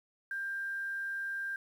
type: tone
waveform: sine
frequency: 1590 Hz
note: G6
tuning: 24 cents sharp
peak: -34 dBFS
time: 0.31-1.56 s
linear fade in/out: 2 ms
effects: 10-bit